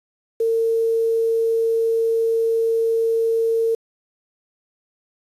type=tone with quantisation; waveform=sine; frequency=454.3 Hz; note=A#4; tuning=45 cents flat; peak=-16 dBFS; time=0.4-3.75 s; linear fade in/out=5 ms; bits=7; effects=resampled to 32000 Hz